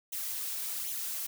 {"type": "noise with flanger", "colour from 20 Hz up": "blue", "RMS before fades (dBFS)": -36, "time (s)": [0.12, 1.27], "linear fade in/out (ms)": 10, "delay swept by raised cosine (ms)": [0.3, 5.5], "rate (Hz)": 1.3, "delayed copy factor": 0.65, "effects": []}